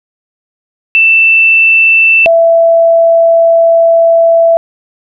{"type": "tone pair in turn", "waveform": "sine", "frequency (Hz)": [2663, 665.8], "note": ["E7", "E5"], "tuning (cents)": [17, 17], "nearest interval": "2 octaves", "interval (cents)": 2400, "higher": "first", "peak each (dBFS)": -3, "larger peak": "neither", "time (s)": [[0.95, 2.26], [2.26, 4.57]], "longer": "second", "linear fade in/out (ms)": 0, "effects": []}